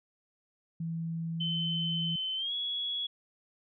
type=tone; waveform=sine; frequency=164.81 Hz; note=E3; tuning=in tune; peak=-32 dBFS; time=0.8-2.16 s; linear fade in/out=5 ms
type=tone with pitch glide; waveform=sine; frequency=3062 to 3358 Hz; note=G7 to G#7; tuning=-41 to +18 cents; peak=-31 dBFS; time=1.4-3.07 s; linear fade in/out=10 ms; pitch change=+159 cents; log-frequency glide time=2.36-2.53 s
effects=none